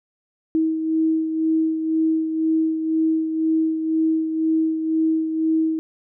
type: beating tone pair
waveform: sine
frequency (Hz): 319.3 / 321.3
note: D#4 / E4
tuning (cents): +45 / -44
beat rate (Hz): 2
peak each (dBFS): -18 / -27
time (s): 0.55-5.79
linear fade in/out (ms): 0
effects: none